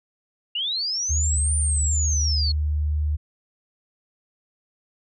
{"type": "linear two-way sweep", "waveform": "sine", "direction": "up then down", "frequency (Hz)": [2780, 9220, 4261], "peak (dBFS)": -23, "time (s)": [0.55, 2.52], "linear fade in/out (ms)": 5, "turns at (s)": 1.56}
{"type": "tone", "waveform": "sine", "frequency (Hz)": 75.2, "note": "D2", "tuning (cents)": 42, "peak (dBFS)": -20, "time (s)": [1.09, 3.17], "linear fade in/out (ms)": 20}
{"effects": []}